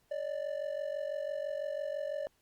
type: ring-modulated tone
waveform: triangle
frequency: 587.3 Hz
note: D5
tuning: in tune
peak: -29 dBFS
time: 0.11-2.27 s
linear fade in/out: 0 ms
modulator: 23 Hz
effects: pink hiss -72 dBFS RMS until 2.41 s + Opus 48 kbps